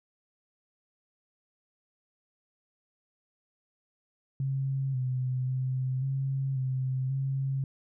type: tone with pitch steps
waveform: sine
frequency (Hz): 135.2 / 127.9 / 129.7 / 135.2 / 130.4 / 135.2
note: C#3 / C3 / C3 / C#3 / C3 / C#3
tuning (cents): -43 / -39 / -15 / -43 / -5 / -43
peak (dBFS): -27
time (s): 4.4-7.64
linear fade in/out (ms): 2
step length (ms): 540
effects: none